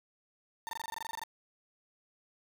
35% pulse tone bursts, 906 Hz, A#5, 50 cents flat, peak -35 dBFS, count 14, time 0.67-1.236 s, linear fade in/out 0 ms, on 20 ms, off 22 ms, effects 12-bit

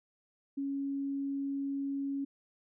sine tone, 277.1 Hz, C#4, 1 cent flat, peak -32 dBFS, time 0.57-2.25 s, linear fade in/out 10 ms, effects none

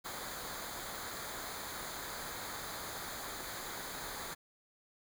pink noise with comb filter, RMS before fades -43 dBFS, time 0.04-4.35 s, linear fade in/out 20 ms, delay 0.36 ms, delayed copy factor -0.7, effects none

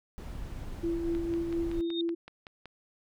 brown noise, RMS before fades -39 dBFS, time 0.18-1.81 s, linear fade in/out 0 ms
sine tone with tremolo, 336.7 Hz, E4, 37 cents sharp, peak -27 dBFS, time 0.83-2.15 s, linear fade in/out 10 ms, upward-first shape sine, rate 4.3 Hz, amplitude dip 40%
click train, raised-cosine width 0.3 ms, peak -29 dBFS, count 9, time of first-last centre 1.15-2.657 s, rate 5.31 Hz
sine tone with exponential growth, 3680 Hz, A#7, 23 cents flat, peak -30 dBFS, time 1.71-2.01 s, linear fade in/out 2 ms, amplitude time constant 65 ms
effects none

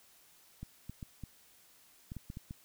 clicks, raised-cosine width 5 ms, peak -30 dBFS, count 9, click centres 0.63 / 0.896 / 1.028 / 1.237 / 2.119 / 2.167 / 2.301 / 2.371 / 2.509 s, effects white hiss -63 dBFS RMS until 2.64 s

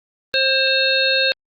harmonic tone, 532 Hz, C5, 29 cents sharp, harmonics 1 / 3 / 5 / 7 / 8, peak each -21 / -21 / -21 / -21 / -21 dBFS, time 0.34-1.32 s, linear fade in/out 0 ms, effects Opus 32 kbps

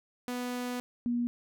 sawtooth / sine tone pair in turn, 246.9 / 240 Hz, B3 / B3, 0 / -49 cents, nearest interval unison, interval 49 cents, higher first, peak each -29 / -27 dBFS, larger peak second, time 0.28-0.8 / 1.06-1.27 s, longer first, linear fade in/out 0 ms, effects none

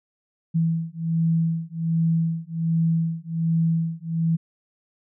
sine beating tone pair, 163.7 / 165 Hz, E3 / E3, -12 / +2 cents, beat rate 1.3 Hz, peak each -23 dBFS, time 0.54-4.37 s, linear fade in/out 20 ms, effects none

